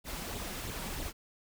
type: noise with flanger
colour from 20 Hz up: pink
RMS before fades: -39 dBFS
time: 0.04-1.13 s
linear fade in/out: 50 ms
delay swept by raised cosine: 0.25 to 5.35 ms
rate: 3.1 Hz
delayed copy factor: +0.6
effects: none